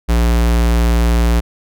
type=tone; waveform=square; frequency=58.27 Hz; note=A#1; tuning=in tune; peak=-11 dBFS; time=0.08-1.41 s; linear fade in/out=20 ms; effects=none